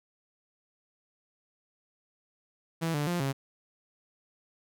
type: tone with pitch steps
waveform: sawtooth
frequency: 164.5 / 146.9 / 175 / 136.6 Hz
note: E3 / D3 / F3 / C#3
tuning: -3 / +1 / +4 / -25 cents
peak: -24 dBFS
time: 2.81-3.33 s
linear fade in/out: 20 ms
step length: 130 ms
effects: none